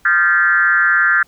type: tone with frequency modulation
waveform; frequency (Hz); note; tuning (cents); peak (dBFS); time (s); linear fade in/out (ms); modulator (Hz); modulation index
sine; 1561; G6; -8; -10; 0.05-1.23; 5; 173; 1.4
effects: pink hiss -54 dBFS RMS until 1.27 s